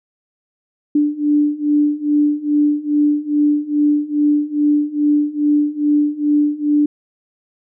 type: beating tone pair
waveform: sine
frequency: 293.7 / 296.1 Hz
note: D4 / D4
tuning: 0 / +14 cents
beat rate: 2.4 Hz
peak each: -17 / -15 dBFS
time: 0.95-6.86 s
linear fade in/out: 5 ms
effects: none